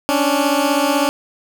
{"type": "beating tone pair", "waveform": "15% pulse", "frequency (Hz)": [277.2, 293.2], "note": ["C#4", "D4"], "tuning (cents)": [0, -3], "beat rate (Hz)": 16, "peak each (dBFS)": -11, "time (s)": [0.09, 1.09], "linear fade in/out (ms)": 0, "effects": []}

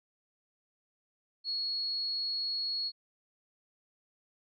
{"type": "tone", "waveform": "sine", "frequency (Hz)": 4336, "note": "C#8", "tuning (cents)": -39, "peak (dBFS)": -31, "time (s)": [1.44, 2.92], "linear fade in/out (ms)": 50, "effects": []}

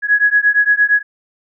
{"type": "beating tone pair", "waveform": "sine", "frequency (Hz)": [1668, 1676.7], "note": ["G#6", "G#6"], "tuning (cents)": [7, 16], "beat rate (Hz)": 8.7, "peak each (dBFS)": -13, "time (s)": [0.02, 1.03], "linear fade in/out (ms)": 50, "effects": []}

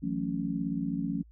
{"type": "chord", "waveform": "sine", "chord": "F# minor seventh", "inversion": "third", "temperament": "just", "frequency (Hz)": [166.5, 185, 222, 277.5], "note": ["E3", "F#3", "A3", "C#4"], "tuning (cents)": [18, 0, 16, 2], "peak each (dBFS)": [-35, -35, -35, -33], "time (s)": [0.02, 1.23], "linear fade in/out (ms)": 20, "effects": ["added 56 Hz sine -52 dBFS peak until 1.31 s"]}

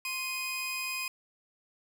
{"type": "tone pair together", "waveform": "sawtooth", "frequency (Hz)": [1048, 2493], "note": ["C6", "D#7"], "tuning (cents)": [2, 3], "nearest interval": "octave + minor third", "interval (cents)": 1501, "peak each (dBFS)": [-37, -30], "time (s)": [0.05, 1.08], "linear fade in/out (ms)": 2, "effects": []}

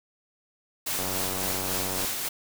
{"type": "noise with tremolo", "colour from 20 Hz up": "white", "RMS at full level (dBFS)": -29, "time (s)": [0.86, 2.29], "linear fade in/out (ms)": 10, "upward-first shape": "sine", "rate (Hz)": 3.6, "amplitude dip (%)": 30}
{"type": "click train", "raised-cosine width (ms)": 1, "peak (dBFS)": -20, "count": 100, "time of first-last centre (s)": [0.99, 2.047], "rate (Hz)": 93.7}
{"effects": []}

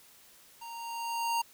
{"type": "tone with level ramp", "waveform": "square", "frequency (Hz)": 928, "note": "A#5", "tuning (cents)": -8, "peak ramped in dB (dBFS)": [-43, -27], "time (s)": [0.61, 1.42], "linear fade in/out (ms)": 10, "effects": ["white hiss -58 dBFS RMS until 1.53 s"]}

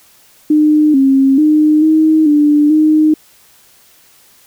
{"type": "tone with pitch steps", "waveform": "sine", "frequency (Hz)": [303.6, 269.6, 305.3, 314.2, 295.6, 308.9], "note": ["D#4", "C#4", "D#4", "D#4", "D4", "D#4"], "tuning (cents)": [-42, -48, -33, 17, 11, -12], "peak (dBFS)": -6, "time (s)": [0.5, 3.14], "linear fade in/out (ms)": 5, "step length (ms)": 440, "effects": ["white hiss -47 dBFS RMS until 4.46 s"]}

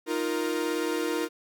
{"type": "chord", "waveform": "45% pulse", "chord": "Eb suspended second", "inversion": "none", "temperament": "equal with one note detuned", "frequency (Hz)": [311.1, 349.2, 468.6], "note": ["Eb4", "F4", "Bb4"], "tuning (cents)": [0, 0, 9], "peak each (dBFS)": -31, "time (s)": [0.06, 1.29], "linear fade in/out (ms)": 50, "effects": []}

